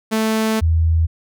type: tone pair in turn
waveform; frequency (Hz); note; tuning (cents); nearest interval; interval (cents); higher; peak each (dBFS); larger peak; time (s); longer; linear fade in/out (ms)
sawtooth / sine; 220 / 81.55; A3 / E2; 0 / -18; octave + perfect fourth; 1718; first; -12; neither; 0.11-0.61 / 0.61-1.07; first; 20
effects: none